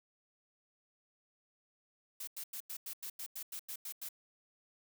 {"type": "noise bursts", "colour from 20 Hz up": "blue", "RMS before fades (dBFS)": -43, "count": 12, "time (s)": [2.2, 4.089], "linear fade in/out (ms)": 5, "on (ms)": 74, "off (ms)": 91, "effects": []}